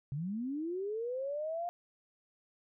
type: linear sweep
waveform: sine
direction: up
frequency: 130.81 to 709 Hz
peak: -34 dBFS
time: 0.12-1.69 s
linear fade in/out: 0 ms
effects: none